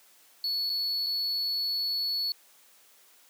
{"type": "tone with dropouts", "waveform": "triangle", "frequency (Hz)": 4409, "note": "C#8", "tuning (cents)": -10, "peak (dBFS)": -26, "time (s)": [0.44, 2.32], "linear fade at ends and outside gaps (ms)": 1, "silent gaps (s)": [[0.695, 0.699], [1.063, 1.067]], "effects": ["white hiss -59 dBFS RMS until 3.29 s", "high-pass 300 Hz 12 dB/octave"]}